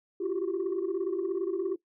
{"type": "tone cluster", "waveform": "sine", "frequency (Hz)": [342.3, 374.5, 391.6], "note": ["F4", "F#4", "G4"], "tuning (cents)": [-35, 21, -2], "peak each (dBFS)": -31, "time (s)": [0.2, 1.76], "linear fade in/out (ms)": 10, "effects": ["noise-tail reverb RT60 0.1 s tail -19 dB re dry", "tanh soft clip ceiling -23 dBFS"]}